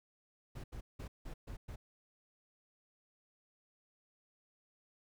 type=noise bursts at uneven times; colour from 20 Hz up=brown; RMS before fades=-45 dBFS; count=6; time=0.55-0.64 / 0.72-0.81 / 0.99-1.08 / 1.25-1.34 / 1.47-1.57 / 1.68-1.76 s; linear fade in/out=10 ms; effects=none